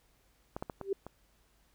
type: clicks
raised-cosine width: 1 ms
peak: -23 / -22 / -24 / -25 / -29 dBFS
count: 5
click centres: 0.565 / 0.625 / 0.698 / 0.813 / 1.066 s
type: tone with exponential growth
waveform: sine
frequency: 392 Hz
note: G4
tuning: in tune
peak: -25 dBFS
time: 0.8-0.93 s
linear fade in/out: 5 ms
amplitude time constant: 28 ms
effects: added 50 Hz sine -70 dBFS peak until 1.74 s + pink hiss -70 dBFS RMS until 1.74 s